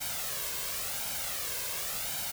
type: noise with flanger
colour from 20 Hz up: white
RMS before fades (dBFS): -35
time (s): 0-2.32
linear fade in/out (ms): 20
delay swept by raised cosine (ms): 1.3 to 1.92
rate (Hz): 0.92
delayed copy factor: +0.6
effects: none